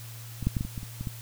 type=clicks; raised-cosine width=5 ms; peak=-22 / -11 / -15 / -17 / -21 / -22 / -26 / -22 / -20 dBFS; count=9; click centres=0.427 / 0.47 / 0.568 / 0.609 / 0.65 / 0.778 / 0.831 / 1.01 / 1.072 s; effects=added 115 Hz sine -41 dBFS peak until 1.21 s + white hiss -47 dBFS RMS until 1.21 s